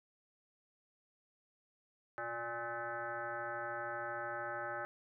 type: tone with frequency modulation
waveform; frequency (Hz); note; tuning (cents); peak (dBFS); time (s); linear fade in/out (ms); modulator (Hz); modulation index
sine; 1055; C6; +14; -38; 2.18-4.85; 0; 233; 2.7
effects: none